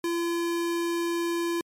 square tone, 340.5 Hz, F4, 44 cents flat, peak -26 dBFS, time 0.04-1.61 s, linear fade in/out 2 ms, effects MP3 64 kbps

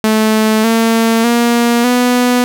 sawtooth tone with pitch steps, 217.8 / 227 / 236.7 / 246.7 Hz, A3 / A#3 / A#3 / B3, -17 / -46 / +27 / -2 cents, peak -5 dBFS, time 0.04-2.44 s, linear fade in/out 0 ms, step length 600 ms, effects none

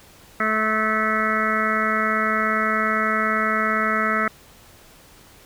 harmonic tone, 217.5 Hz, A3, 20 cents flat, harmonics 1 / 2 / 3 / 5 / 6 / 7 / 8 / 9 / 10, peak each -27 / -31 / -29 / -34 / -22 / -29 / -30 / -26 / -31 dBFS, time 0.4-4.28 s, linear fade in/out 2 ms, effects pink hiss -49 dBFS RMS until 5.45 s

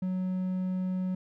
triangle tone, 185 Hz, F#3, in tune, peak -26 dBFS, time 0.02-1.15 s, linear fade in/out 5 ms, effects none

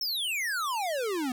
square exponential sweep, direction down, 5500 to 241.8 Hz, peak -29 dBFS, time 0.01-1.32 s, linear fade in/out 2 ms, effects none

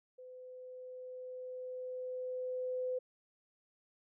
sine tone with level ramp, 507 Hz, B4, 45 cents sharp, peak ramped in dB -49 to -33 dBFS, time 0.18-2.99 s, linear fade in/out 10 ms, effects none

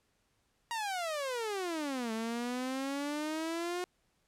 sawtooth exponential two-way sweep, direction down then up, 953 to 220 to 362.4 Hz, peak -30 dBFS, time 0.71-3.84 s, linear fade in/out 0 ms, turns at 2.12 s, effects pink hiss -75 dBFS RMS until 4.27 s + low-pass 11000 Hz 12 dB/octave

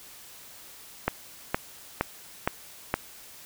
click train, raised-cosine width 0.5 ms, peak -8 dBFS, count 5, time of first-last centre 1.08-2.94 s, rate 2.15 Hz, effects white hiss -48 dBFS RMS until 3.45 s

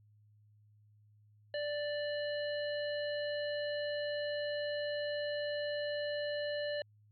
harmonic tone, 587.3 Hz, D5, in tune, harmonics 1 / 3 / 5 / 7, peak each -35 / -43 / -47 / -47 dBFS, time 1.54-6.82 s, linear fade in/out 2 ms, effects added 105 Hz sine -62 dBFS peak until 7.11 s

